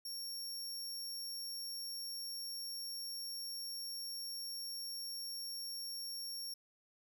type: tone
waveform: sawtooth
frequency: 5520 Hz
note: F8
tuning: 21 cents flat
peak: -39 dBFS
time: 0.05-6.54 s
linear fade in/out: 5 ms
effects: none